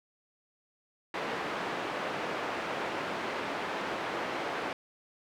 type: band-pass noise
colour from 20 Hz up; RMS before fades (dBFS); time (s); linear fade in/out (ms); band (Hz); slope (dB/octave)
pink; -35; 1.14-4.73; 2; 340 to 2200; 12
effects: none